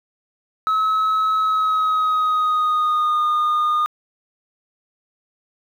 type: tone with pitch glide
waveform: sine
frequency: 1288 to 1222 Hz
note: E6 to D#6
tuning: -41 to -32 cents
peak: -13 dBFS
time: 0.67-3.86 s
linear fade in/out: 0 ms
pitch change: -91 cents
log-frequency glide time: 1.37-3.23 s
effects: tanh soft clip ceiling -15 dBFS + 8-bit